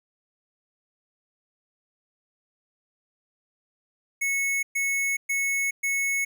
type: tone bursts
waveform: square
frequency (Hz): 2200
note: C#7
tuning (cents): -14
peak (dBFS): -24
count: 4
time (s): 4.21-6.25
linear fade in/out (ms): 10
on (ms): 420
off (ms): 120
effects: none